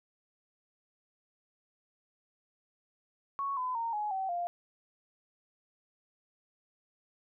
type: tone with pitch steps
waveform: sine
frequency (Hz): 1108.7 / 1010.8 / 921.6 / 840.2 / 766.1 / 698.4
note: C#6 / B5 / A#5 / G#5 / G5 / F5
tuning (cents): 0 / +40 / -20 / +20 / -40 / 0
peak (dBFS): -31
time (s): 3.39-4.47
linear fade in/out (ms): 0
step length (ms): 180
effects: none